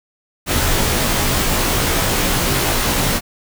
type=noise with comb filter; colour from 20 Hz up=pink; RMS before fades=-17 dBFS; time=0.46-3.21 s; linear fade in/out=50 ms; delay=19 ms; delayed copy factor=-0.9; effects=none